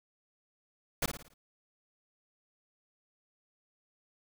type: noise with echo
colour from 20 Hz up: pink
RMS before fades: -30 dBFS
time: 1.02-1.06 s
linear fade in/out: 5 ms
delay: 56 ms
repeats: 5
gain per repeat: -7 dB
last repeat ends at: 1.34 s
effects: none

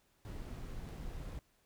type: noise with dropouts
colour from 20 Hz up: brown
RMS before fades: -44 dBFS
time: 0.25-1.39 s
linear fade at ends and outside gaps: 0 ms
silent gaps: 0.889-0.893 s
effects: pink hiss -73 dBFS RMS until 1.65 s

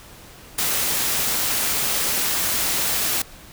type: noise with ADSR envelope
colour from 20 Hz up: white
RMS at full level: -20 dBFS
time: 0.58-3.22 s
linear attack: 8 ms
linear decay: 10 ms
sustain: -2 dB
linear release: 4 ms
effects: pink hiss -44 dBFS RMS until 3.52 s

